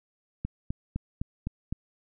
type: click train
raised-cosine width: 5 ms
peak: -18 dBFS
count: 6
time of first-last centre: 0.45-1.726 s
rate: 3.92 Hz
effects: none